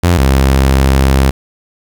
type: tone pair in turn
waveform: sawtooth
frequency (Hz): 87.5 / 66.96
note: F2 / C2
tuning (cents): +4 / +41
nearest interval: perfect fourth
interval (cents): 463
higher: first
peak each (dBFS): -3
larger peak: neither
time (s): 0.03-0.18 / 0.18-1.31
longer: second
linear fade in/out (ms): 10
effects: 7-bit

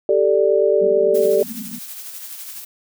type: chord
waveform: sine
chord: G suspended second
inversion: none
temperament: just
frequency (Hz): 392 / 441 / 588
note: G4 / A4 / D5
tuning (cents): 0 / +4 / +2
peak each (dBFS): -17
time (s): 0.09-1.43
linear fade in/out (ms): 2
type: band-pass noise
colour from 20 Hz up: white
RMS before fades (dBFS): -34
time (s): 0.8-1.79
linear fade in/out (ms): 5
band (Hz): 180 to 250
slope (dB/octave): 96
type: noise with tremolo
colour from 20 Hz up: blue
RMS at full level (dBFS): -32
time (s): 1.14-2.65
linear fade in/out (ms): 10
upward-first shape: sine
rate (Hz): 12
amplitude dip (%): 40
effects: none

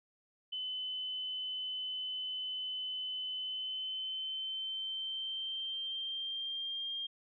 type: tone with pitch glide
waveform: sine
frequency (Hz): 3027 to 3207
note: F#7 to G7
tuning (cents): +39 to +39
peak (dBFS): -36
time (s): 0.52-7.07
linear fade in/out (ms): 10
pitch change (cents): +100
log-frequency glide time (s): 3.35-6.91
effects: none

